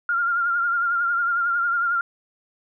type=tone with vibrato; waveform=sine; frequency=1396.9 Hz; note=F6; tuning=in tune; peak=-19 dBFS; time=0.09-2.01 s; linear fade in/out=2 ms; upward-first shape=triangle; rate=11 Hz; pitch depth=53 cents each way; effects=none